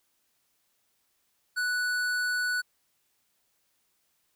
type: tone with tanh clipping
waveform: sine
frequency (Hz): 1480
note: F#6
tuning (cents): 0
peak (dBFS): -28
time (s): 1.56-2.62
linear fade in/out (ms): 20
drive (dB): 16
effects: white hiss -73 dBFS RMS until 4.35 s

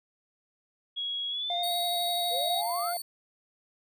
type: tone with pitch glide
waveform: sine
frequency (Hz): 3322 to 3794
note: G#7 to A#7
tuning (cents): 0 to +30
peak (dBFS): -30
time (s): 0.96-2.62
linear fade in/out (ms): 20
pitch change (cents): +230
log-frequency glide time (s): 1.29-1.72
type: tone with vibrato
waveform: triangle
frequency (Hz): 698.5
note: F5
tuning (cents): 0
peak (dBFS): -28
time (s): 1.5-2.97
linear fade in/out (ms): 2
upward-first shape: square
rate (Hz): 12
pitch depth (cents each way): 12
type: tone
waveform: 10% pulse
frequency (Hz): 4477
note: C#8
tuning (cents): +16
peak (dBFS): -28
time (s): 1.63-3.02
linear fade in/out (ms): 5
type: exponential sweep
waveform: sine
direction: up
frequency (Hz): 468 to 1489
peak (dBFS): -33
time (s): 2.3-2.94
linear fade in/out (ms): 50
effects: none

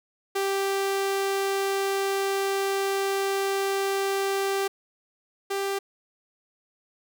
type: tone pair in turn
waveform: sawtooth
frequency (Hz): 392 / 394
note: G4 / G4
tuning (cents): 0 / +9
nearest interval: unison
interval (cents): 9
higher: second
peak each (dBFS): -20 / -22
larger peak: first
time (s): 0.35-4.68 / 5.5-5.79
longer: first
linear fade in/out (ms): 10
effects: none

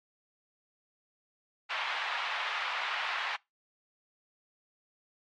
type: band-pass noise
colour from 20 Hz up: pink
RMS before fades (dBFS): -34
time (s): 1.69-3.37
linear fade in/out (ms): 20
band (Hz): 860 to 3400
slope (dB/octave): 24
effects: noise-tail reverb RT60 0.2 s tail -23 dB re dry + MP3 64 kbps

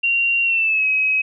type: tone with pitch glide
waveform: sine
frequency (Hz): 2760 to 2546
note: F7 to D#7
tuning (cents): -21 to +39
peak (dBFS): -15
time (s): 0.03-1.22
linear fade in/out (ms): 10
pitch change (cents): -140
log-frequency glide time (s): 0.43-0.86
effects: none

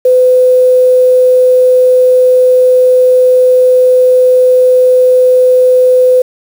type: tone with quantisation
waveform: sine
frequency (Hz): 506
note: B4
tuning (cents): +42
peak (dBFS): -3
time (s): 0.05-6.22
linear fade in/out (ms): 5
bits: 5
effects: none

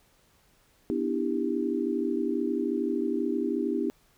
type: chord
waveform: sine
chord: E minor seventh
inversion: second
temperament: just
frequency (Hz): 247.2 / 296.7 / 329.6 / 395.6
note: B3 / D4 / E4 / G4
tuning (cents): +2 / +18 / 0 / +16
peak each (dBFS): -31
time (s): 0.9-3.9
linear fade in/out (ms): 0
effects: pink hiss -64 dBFS RMS until 4.17 s

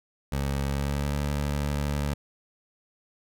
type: tone with pitch glide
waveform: 20% pulse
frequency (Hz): 69.3 to 72.24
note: C#2 to D2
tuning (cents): 0 to -28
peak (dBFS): -21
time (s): 0.32-2.14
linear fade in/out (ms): 5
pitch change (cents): +72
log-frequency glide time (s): 0.67-1.17
effects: none

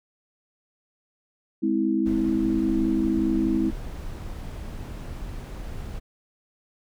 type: chord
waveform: sine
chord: Ab augmented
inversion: none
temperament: just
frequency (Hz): 207.7 / 259.6 / 324.5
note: Ab3 / C4 / E4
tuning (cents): 0 / -13 / -27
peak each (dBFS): -26 / -26 / -23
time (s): 1.62-3.71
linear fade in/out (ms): 20
type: noise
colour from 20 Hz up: brown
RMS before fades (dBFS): -34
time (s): 2.05-6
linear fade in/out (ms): 20
effects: none

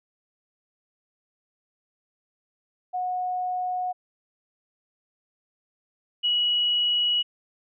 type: tone pair in turn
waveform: sine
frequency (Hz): 730 / 2920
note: F#5 / F#7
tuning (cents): -24 / -24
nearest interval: 2 octaves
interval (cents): 2400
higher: second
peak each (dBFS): -25 / -20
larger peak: second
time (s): 2.93-3.93 / 6.23-7.23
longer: neither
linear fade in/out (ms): 20
effects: none

